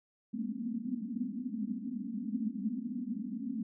pink band-pass noise, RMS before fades -37 dBFS, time 0.33-3.63 s, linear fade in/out 5 ms, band 200 to 270 Hz, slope 96 dB/octave, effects none

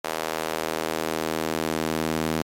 sawtooth tone with high-pass filter sweep, 79.8 Hz, D#2, 44 cents sharp, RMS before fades -27 dBFS, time 0.04-2.42 s, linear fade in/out 5 ms, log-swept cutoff 570 to 230 Hz, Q 1.1, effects MP3 64 kbps

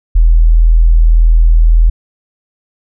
sine tone, 40.87 Hz, E1, 14 cents flat, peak -3 dBFS, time 0.15-1.9 s, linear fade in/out 10 ms, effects none

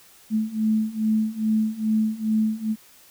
sine beating tone pair, 216.5 / 218.9 Hz, A3 / A3, -28 / -9 cents, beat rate 2.4 Hz, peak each -24 / -22 dBFS, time 0.3-2.76 s, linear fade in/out 50 ms, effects white hiss -52 dBFS RMS until 3.1 s

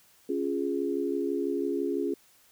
sine chord, Db major, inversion none, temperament equal, 277.2 / 349.2 / 415.3 Hz, Db4 / F4 / Ab4, 0 / 0 / 0 cents, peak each -31 dBFS, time 0.29-2.14 s, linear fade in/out 5 ms, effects white hiss -61 dBFS RMS until 2.51 s

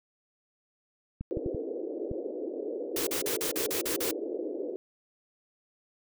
clicks, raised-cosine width 5 ms, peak -23 dBFS, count 5, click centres 1.21 / 1.371 / 1.462 / 1.547 / 2.114 s
white band-pass noise, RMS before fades -35 dBFS, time 1.31-4.76 s, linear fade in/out 0 ms, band 300 to 510 Hz, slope 48 dB/octave
white noise bursts, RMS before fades -32 dBFS, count 8, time 2.96-4.113 s, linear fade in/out 5 ms, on 110 ms, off 39 ms
effects none

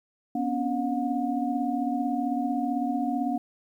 sine tone cluster, 245.1 / 267.4 / 283.1 / 719 Hz, B3 / C4 / C#4 / F#5, -13 / +38 / +37 / -50 cents, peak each -29 / -36 / -29 / -30 dBFS, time 0.35-3.38 s, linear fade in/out 5 ms, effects 10-bit

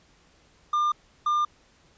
triangle tone pair in turn, 1200 / 1200 Hz, D6 / D6, +37 / +37 cents, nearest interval unison, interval 0 cents, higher neither, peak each -19 dBFS, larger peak neither, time 0.73-0.92 / 1.26-1.45 s, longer neither, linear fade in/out 5 ms, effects pink hiss -60 dBFS RMS until 1.97 s + resampled to 16000 Hz

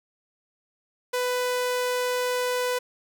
sawtooth tone, 497.4 Hz, B4, 12 cents sharp, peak -20 dBFS, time 1.13-2.79 s, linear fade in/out 10 ms, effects none

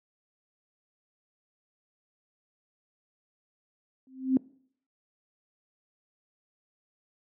sine tone with exponential growth, 261.6 Hz, C4, in tune, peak -16 dBFS, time 4.07-4.37 s, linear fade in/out 1 ms, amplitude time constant 64 ms, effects noise-tail reverb RT60 0.6 s tail -23 dB re dry + high-pass 150 Hz 12 dB/octave

